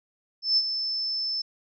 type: tone with ADSR envelope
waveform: sine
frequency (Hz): 5274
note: E8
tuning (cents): 0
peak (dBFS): -17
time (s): 0.42-1.42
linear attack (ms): 150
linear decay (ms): 48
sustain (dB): -9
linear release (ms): 8
effects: none